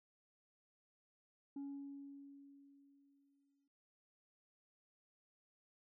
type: tone with exponential decay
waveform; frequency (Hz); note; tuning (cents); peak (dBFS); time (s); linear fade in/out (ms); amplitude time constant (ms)
sine; 279.6; C#4; +15; -40; 1.56-3.68; 5; 460
effects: noise-tail reverb RT60 1.0 s tail -21 dB re dry + tanh soft clip ceiling -42 dBFS